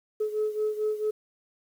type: beating tone pair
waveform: sine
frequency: 426.6 / 431.1 Hz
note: G#4 / A4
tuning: +46 / -35 cents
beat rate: 4.5 Hz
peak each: -26 / -30 dBFS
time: 0.2-1.11 s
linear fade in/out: 10 ms
effects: tanh soft clip ceiling -20 dBFS + 9-bit